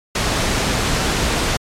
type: noise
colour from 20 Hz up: pink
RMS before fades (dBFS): -18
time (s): 0.15-1.57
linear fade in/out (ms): 5
effects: low-pass 8000 Hz 12 dB/octave + MP3 96 kbps